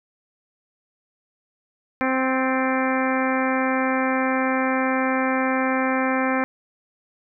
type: harmonic tone with a mistuned harmonic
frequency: 261.6 Hz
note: C4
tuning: in tune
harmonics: 1 / 2 / 3 / 4 / 5 / 6 / 7 / 8 / 9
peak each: -23 / -26 / -28 / -29 / -30 / -31 / -31 / -32 / -33 dBFS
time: 2.01-6.44 s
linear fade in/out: 0 ms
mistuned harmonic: 7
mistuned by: -39 cents
effects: none